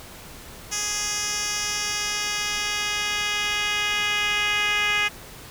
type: tone with band-pass filter sweep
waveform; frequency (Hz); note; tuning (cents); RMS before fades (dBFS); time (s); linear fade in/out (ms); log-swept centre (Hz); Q
10% pulse; 415.3; G#4; 0; -25; 0.71-5.09; 20; 6200 to 2600; 1.8
effects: pink hiss -42 dBFS RMS until 5.5 s